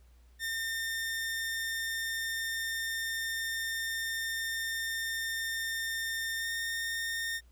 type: tone with pitch glide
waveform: sawtooth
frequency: 1813 to 1827.7 Hz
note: A#6 to A#6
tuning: -49 to -35 cents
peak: -29 dBFS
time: 0.39-7.41 s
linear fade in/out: 50 ms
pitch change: +14 cents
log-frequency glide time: 6.39-6.46 s
effects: added 60 Hz sine -56 dBFS peak until 7.51 s + pink hiss -70 dBFS RMS until 7.51 s